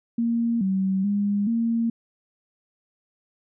sine tone with pitch steps, 232.7 / 191.1 / 203.2 / 230.4 Hz, A#3 / G3 / G#3 / A#3, -3 / -44 / -38 / -20 cents, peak -20 dBFS, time 0.18-1.9 s, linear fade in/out 5 ms, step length 430 ms, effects none

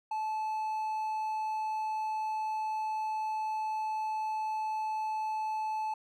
triangle tone, 868 Hz, A5, 24 cents flat, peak -29 dBFS, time 0.11-5.94 s, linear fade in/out 5 ms, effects none

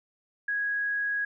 sine tone, 1657 Hz, G#6, 4 cents flat, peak -26 dBFS, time 0.48-1.25 s, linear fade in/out 5 ms, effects none

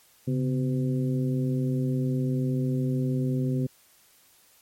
harmonic tone with a mistuned harmonic, 127.4 Hz, C3, 46 cents flat, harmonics 1 / 2 / 3 / 4, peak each -25 / -28 / -35 / -39 dBFS, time 0.27-3.67 s, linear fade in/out 10 ms, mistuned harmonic 1, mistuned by +110 cents, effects white hiss -59 dBFS RMS until 4.61 s + MP3 64 kbps

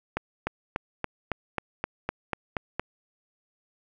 accelerating click train, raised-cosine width 0.5 ms, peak -12 dBFS, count 11, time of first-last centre 0.17-2.796 s, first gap 300 ms, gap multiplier 0.97, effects none

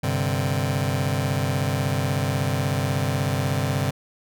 sawtooth chord, G suspended fourth, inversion none, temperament just, 98 / 130.67 / 147 Hz, G2 / C3 / D3, 0 / -2 / +2 cents, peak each -22 / -21 / -22 dBFS, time 0.03-3.91 s, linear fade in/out 10 ms, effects none

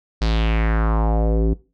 square tone with low-pass filter sweep, 55 Hz, A1, in tune, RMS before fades -18 dBFS, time 0.21-1.54 s, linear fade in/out 10 ms, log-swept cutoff 4800 to 330 Hz, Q 2.9, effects noise-tail reverb RT60 0.3 s tail -19 dB re dry

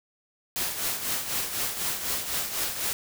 white noise with tremolo, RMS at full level -27 dBFS, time 0.56-2.93 s, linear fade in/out 0 ms, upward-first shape triangle, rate 4 Hz, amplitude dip 65%, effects none

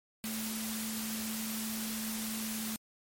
sine tone in noise, 220 Hz, A3, in tune, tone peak -37 dBFS, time 0.24-2.76 s, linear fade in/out 0 ms, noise white, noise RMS -39 dBFS, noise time 0.24-2.76 s, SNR -1 dB, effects MP3 64 kbps

